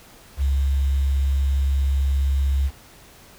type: tone with quantisation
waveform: sine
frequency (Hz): 68.5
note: C#2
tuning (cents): -20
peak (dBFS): -17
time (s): 0.37-2.71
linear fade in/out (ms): 50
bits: 7
effects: pink hiss -48 dBFS RMS until 3.38 s